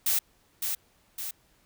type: noise with echo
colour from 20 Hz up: blue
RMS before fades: -25 dBFS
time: 0.06-0.19 s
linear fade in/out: 5 ms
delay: 560 ms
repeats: 2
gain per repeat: -5 dB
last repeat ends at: 1.31 s
effects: pink hiss -65 dBFS RMS until 1.65 s